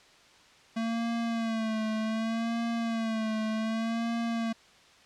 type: tone with vibrato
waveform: square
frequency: 225 Hz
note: A3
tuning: 39 cents sharp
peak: -29 dBFS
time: 0.76-4.53 s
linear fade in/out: 10 ms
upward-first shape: sine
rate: 0.66 Hz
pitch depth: 54 cents each way
effects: white hiss -57 dBFS RMS until 5.05 s + low-pass 5000 Hz 12 dB/octave